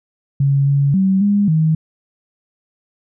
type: tone with pitch steps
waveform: sine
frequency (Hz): 139 / 140.5 / 191.3 / 203.3 / 158.2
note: C#3 / C#3 / G3 / G#3 / D#3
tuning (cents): +5 / +24 / -42 / -37 / +29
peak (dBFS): -11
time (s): 0.4-1.75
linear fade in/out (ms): 5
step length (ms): 270
effects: none

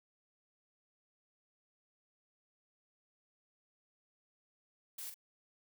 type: noise with echo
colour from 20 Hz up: blue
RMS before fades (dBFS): -45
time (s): 4.98-5.1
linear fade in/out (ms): 5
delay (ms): 43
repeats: 1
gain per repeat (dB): -6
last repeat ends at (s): 5.143
effects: none

